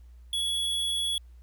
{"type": "tone", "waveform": "square", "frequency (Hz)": 3372, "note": "G#7", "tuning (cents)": 26, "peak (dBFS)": -27, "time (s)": [0.33, 1.18], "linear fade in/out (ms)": 2, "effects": ["added 60 Hz sine -47 dBFS peak until 1.42 s", "pink hiss -71 dBFS RMS until 1.42 s"]}